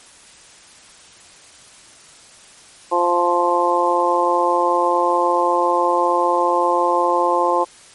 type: harmonic tone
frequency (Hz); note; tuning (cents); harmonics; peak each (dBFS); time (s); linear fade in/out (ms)
174.8; F3; +2; 2 / 3 / 4 / 5 / 6; -22 / -20 / -24 / -19 / -19; 2.91-7.65; 20
effects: white hiss -45 dBFS RMS until 7.94 s + MP3 48 kbps